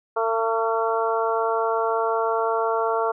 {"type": "harmonic tone with a mistuned harmonic", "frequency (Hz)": 225.5, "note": "A3", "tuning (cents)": 43, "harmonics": [2, 3, 4, 5, 6], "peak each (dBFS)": [-24, -26, -27, -28, -29], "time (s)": [0.16, 3.12], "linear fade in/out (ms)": 10, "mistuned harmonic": 6, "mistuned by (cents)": 16, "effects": []}